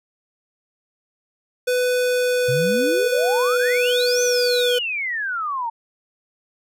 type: tone with pitch glide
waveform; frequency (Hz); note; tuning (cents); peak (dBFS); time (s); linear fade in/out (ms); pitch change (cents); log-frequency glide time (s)
square; 498 to 490.3; B4 to B4; +14 to -13; -18; 1.67-4.79; 10; -27; 1.86-4.65
type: exponential two-way sweep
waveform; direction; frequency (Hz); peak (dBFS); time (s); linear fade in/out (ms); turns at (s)
sine; up then down; 121 to 6272 to 891; -22; 2.48-5.7; 10; 4.22
effects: none